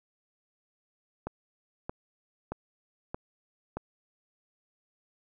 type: click train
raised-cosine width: 1 ms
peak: -20 dBFS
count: 5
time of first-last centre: 1.27-3.77 s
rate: 1.6 Hz
effects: none